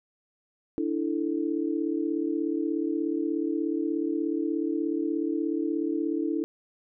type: chord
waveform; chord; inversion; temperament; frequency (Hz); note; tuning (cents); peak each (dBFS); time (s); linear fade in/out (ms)
sine; D suspended second; none; just; 293.7 / 330.4 / 440.5; D4 / E4 / A4; 0 / +4 / +2; -29 / -28 / -34; 0.78-6.44; 0
effects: none